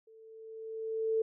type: tone with level ramp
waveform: sine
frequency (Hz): 444.2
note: A4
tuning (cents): +16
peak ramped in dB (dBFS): -55 to -25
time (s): 0.07-1.22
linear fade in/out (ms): 5
effects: none